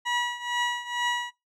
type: tone with tremolo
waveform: 20% pulse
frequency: 967 Hz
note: B5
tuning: 37 cents flat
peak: -18 dBFS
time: 0.05-1.31 s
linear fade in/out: 20 ms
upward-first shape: triangle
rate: 2.2 Hz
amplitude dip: 85%
effects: noise-tail reverb RT60 0.2 s tail -20 dB re dry + low-pass 6000 Hz 12 dB/octave